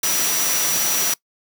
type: tone in noise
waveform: sine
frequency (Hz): 5850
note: F#8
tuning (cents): -21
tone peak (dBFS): -23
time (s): 0.03-1.14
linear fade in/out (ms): 5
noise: white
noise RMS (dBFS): -21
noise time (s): 0.03-1.14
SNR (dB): -5
effects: noise-tail reverb RT60 0.1 s tail -22 dB re dry + high-pass 150 Hz 12 dB/octave